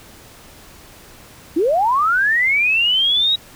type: linear sweep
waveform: sine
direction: up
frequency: 293.7 to 3850 Hz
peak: -13 dBFS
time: 1.56-3.36 s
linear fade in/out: 10 ms
effects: pink hiss -43 dBFS RMS until 3.55 s